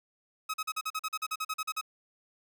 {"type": "tone bursts", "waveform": "sawtooth", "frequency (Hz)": 1274, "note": "D#6", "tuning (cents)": 41, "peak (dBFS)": -27, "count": 15, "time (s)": [0.49, 1.813], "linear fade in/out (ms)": 10, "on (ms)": 49, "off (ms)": 42, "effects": []}